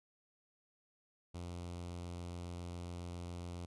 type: tone with notch filter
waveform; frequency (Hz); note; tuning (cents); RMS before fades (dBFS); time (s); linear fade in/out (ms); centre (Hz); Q
sawtooth; 87.31; F2; 0; -45; 1.34-3.66; 10; 1700; 1.6
effects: resampled to 24000 Hz